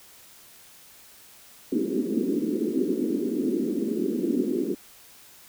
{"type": "band-pass noise", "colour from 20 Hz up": "pink", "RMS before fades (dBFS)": -26, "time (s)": [1.72, 4.75], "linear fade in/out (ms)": 2, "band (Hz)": [220, 400], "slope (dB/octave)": 48, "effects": ["white hiss -51 dBFS RMS until 5.48 s"]}